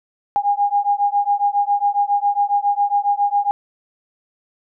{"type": "beating tone pair", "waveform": "sine", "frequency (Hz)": [810, 817.3], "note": ["G#5", "G#5"], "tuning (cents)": [-43, -28], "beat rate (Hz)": 7.3, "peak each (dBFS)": -18, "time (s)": [0.36, 3.51], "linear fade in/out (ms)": 0, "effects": []}